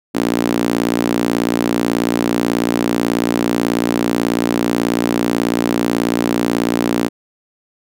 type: tone with high-pass filter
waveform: sawtooth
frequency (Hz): 58.27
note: A#1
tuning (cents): 0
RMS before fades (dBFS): -17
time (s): 0.14-7.09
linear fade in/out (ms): 20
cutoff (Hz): 270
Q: 2.7
effects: none